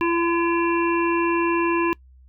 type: harmonic tone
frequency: 339.6 Hz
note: F4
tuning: 48 cents flat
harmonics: 1 / 3 / 5 / 7 / 8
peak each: -20 / -24 / -31 / -32 / -30 dBFS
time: 0.01-1.93 s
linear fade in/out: 0 ms
effects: noise-tail reverb RT60 0.1 s tail -24 dB re dry + added 64 Hz sine -47 dBFS peak until 2.28 s